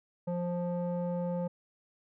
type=tone with low-pass filter; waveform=square; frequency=175.6 Hz; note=F3; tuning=10 cents sharp; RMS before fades=-33 dBFS; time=0.27-1.48 s; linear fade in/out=10 ms; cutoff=670 Hz; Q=4.9; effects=none